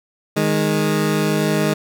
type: tone pair together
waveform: 20% pulse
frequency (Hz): 154.8 / 206.6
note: D#3 / G#3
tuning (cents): -9 / -9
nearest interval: perfect fourth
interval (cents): 500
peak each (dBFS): -14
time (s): 0.36-1.74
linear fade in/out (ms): 10
effects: none